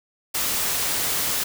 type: noise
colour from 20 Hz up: white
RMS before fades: -24 dBFS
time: 0.34-1.44 s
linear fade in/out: 10 ms
effects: none